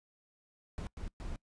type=noise bursts at uneven times; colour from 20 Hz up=brown; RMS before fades=-40 dBFS; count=3; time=0.78-0.87 / 0.97-1.08 / 1.2-1.36 s; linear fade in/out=0 ms; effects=noise-tail reverb RT60 0.1 s tail -22 dB re dry + resampled to 22050 Hz